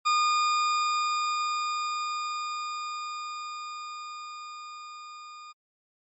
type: tone with level ramp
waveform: 40% pulse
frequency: 1219 Hz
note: D#6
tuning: 36 cents flat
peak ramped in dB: -20 to -42 dBFS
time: 0.05-5.53 s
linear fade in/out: 20 ms
effects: MP3 32 kbps